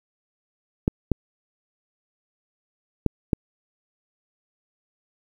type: clicks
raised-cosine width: 3 ms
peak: -6 dBFS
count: 4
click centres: 0.879 / 1.117 / 3.063 / 3.332 s
effects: 8-bit